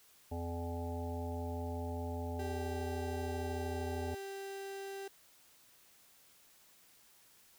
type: harmonic tone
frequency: 85 Hz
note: F2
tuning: 46 cents flat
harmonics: 1 / 3 / 5 / 7 / 9 / 10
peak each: -39 / -44 / -46 / -47 / -49 / -49 dBFS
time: 0.31-4.15 s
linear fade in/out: 10 ms
type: tone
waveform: 35% pulse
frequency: 392 Hz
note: G4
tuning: in tune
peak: -40 dBFS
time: 2.39-5.08 s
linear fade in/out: 5 ms
effects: white hiss -64 dBFS RMS until 7.58 s